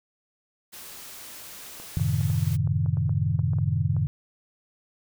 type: noise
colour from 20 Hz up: white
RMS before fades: -42 dBFS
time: 0.72-2.57 s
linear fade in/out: 20 ms
type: clicks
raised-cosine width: 1 ms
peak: -30 dBFS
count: 12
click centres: 1.8 / 1.997 / 2.211 / 2.3 / 2.674 / 2.861 / 2.971 / 3.094 / 3.392 / 3.534 / 3.586 / 3.966 s
type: chord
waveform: sine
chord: F# diminished seventh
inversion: none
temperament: equal with one note detuned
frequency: 92.5 / 110 / 133.87 / 155.56 Hz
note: F#2 / A2 / C3 / Eb3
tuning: 0 / 0 / +40 / 0 cents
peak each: -27 dBFS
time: 1.97-4.07 s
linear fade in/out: 0 ms
effects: none